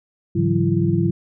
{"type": "tone cluster", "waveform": "sine", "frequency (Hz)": [104.8, 142.7, 166.5, 185.1, 337.7], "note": ["G#2", "D3", "E3", "F#3", "E4"], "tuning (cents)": [16, -49, 18, 1, 42], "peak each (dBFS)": -22, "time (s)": [0.35, 1.11], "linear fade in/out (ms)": 10, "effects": []}